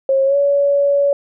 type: tone with pitch glide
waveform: sine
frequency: 539 to 565.8 Hz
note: C#5 to C#5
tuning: -49 to +35 cents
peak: -11 dBFS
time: 0.09-1.13 s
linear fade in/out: 2 ms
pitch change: +84 cents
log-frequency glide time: 0.25-0.36 s
effects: none